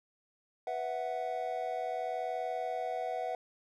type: chord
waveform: triangle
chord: B suspended fourth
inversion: none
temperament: equal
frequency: 493.9 / 659.3 / 740 Hz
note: B4 / E5 / F#5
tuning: 0 / 0 / 0 cents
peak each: -38 / -36 / -34 dBFS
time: 0.67-3.35 s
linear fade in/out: 2 ms
effects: none